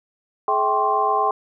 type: tone cluster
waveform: sine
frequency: 425.4 / 652 / 782 / 1054 / 1142 Hz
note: G#4 / E5 / G5 / C6 / D6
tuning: +42 / -19 / -4 / +12 / -49 cents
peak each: -25 / -28 / -21 / -20 / -29 dBFS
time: 0.48-1.31 s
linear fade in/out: 2 ms
effects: none